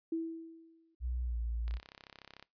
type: tone with exponential decay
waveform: sine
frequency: 327.6 Hz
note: E4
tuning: 11 cents flat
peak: -30 dBFS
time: 0.12-0.95 s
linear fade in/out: 5 ms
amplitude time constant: 180 ms
type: tone with pitch glide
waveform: sine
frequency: 61.3 to 57.53 Hz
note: B1 to A#1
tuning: -12 to -22 cents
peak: -33 dBFS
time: 1-1.8 s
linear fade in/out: 50 ms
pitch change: -110 cents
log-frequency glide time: 1.23-1.38 s
type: click train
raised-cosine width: 0.2 ms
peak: -32 dBFS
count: 26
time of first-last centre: 1.68-2.426 s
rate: 33.5 Hz
effects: noise-tail reverb RT60 0.2 s tail -21 dB re dry + resampled to 11025 Hz